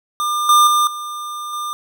square tone with level steps, 1200 Hz, D6, 37 cents sharp, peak -18 / -9 / -13 / -26 / -23 dBFS, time 0.2-1.73 s, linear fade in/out 0 ms, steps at 0.49 / 0.67 / 0.87 / 1.53 s, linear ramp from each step 2 ms, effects none

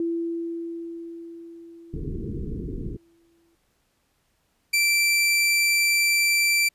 sine tone with exponential decay, 335.5 Hz, E4, 31 cents sharp, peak -22 dBFS, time 0-3.55 s, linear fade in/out 2 ms, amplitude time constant 770 ms
pink low-pass noise, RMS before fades -31 dBFS, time 1.93-2.97 s, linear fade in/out 10 ms, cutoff 440 Hz, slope 96 dB/octave
sawtooth tone, 2342 Hz, D7, 5 cents flat, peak -15 dBFS, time 4.73-6.69 s, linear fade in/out 10 ms
effects pink hiss -69 dBFS RMS until 6.74 s + resampled to 32000 Hz

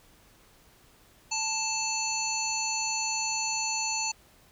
harmonic tone, 880 Hz, A5, in tune, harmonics 1 / 3 / 5 / 7 / 8, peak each -34 / -34 / -34 / -34 / -34 dBFS, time 1.31-4.12 s, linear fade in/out 10 ms, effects pink hiss -59 dBFS RMS until 4.51 s

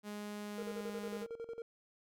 sawtooth tone with pitch glide, 207.7 to 205.4 Hz, G#3 to G#3, 0 to -19 cents, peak -38 dBFS, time 0.03-1.27 s, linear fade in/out 50 ms, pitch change -19 cents, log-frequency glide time 0.43-0.85 s
triangle tone with tremolo, 462 Hz, A#4, 16 cents flat, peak -38 dBFS, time 0.58-1.62 s, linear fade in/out 2 ms, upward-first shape square, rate 11 Hz, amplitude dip 80%
effects none

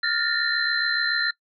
sine tone cluster, 1404 / 1774 / 1841 / 4088 Hz, F6 / A6 / A#6 / C8, +9 / +14 / -22 / -41 cents, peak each -28 / -26 / -28 / -26 dBFS, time 0.03-1.31 s, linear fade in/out 5 ms, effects noise-tail reverb RT60 0.1 s tail -22 dB re dry

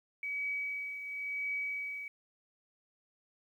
sine tone with tremolo, 2274 Hz, C#7, 44 cents sharp, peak -32 dBFS, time 0.23-2.08 s, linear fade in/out 2 ms, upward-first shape triangle, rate 0.96 Hz, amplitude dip 60%, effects 11-bit

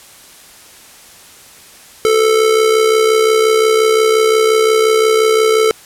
square tone with amplitude modulation, 440 Hz, A4, in tune, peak -7 dBFS, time 2.05-5.71 s, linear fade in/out 0 ms, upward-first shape sine, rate 65.7 Hz, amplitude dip 55%, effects white hiss -40 dBFS RMS until 5.85 s + low-pass 12000 Hz 12 dB/octave

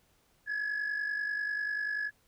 sine tone pair together, 1649.7 / 1700 Hz, G#6 / G#6, -12 / +40 cents, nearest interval minor second, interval 52 cents, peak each -35 / -30 dBFS, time 0.46-2.11 s, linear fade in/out 50 ms, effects tanh soft clip ceiling -28 dBFS + pink hiss -69 dBFS RMS until 2.27 s

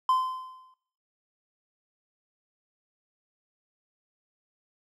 triangle tone with exponential decay, 1031 Hz, C6, 26 cents flat, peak -17 dBFS, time 0.09-0.74 s, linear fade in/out 2 ms, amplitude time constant 140 ms, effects noise-tail reverb RT60 0.6 s tail -17 dB re dry

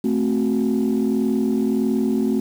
sine chord, F# diminished, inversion first, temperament equal, 220 / 261.6 / 370 Hz, A3 / C4 / F#4, 0 / 0 / 0 cents, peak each -19 / -20 / -23 dBFS, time 0.04-2.4 s, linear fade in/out 5 ms, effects tanh soft clip ceiling -12 dBFS + 7-bit

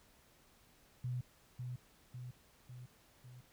sine tone with echo, 124.6 Hz, B2, 16 cents sharp, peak -36 dBFS, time 1.04-1.21 s, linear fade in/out 5 ms, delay 550 ms, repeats 4, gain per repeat -4 dB, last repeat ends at 3.41 s, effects pink hiss -67 dBFS RMS until 3.52 s

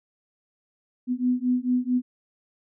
sine beating tone pair, 247.3 / 251.8 Hz, B3 / B3, +3 / +34 cents, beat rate 4.5 Hz, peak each -24 dBFS, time 1.07-2.02 s, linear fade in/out 50 ms, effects none

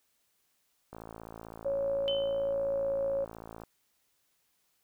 click train, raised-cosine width 1 ms, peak -30 dBFS, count 152, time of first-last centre 0.93-3.636 s, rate 55.8 Hz
sine tone with pitch glide, 554.4 to 550.6 Hz, C#5 to C#5, 0 to -12 cents, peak -28 dBFS, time 1.65-3.25 s, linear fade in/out 10 ms, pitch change -12 cents, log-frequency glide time 2.61-2.95 s
sine tone with exponential decay, 3053 Hz, G7, 46 cents flat, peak -29 dBFS, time 2.08-2.53 s, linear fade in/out 0 ms, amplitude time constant 96 ms
effects white hiss -74 dBFS RMS until 4.83 s

